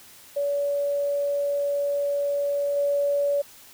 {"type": "tone with level steps", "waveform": "sine", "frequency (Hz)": 570, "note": "C#5", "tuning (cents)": 48, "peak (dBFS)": [-22, -20], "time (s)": [0.36, 3.42], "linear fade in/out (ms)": 10, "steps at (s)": 2.76, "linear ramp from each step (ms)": 10, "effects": ["white hiss -49 dBFS RMS until 3.73 s"]}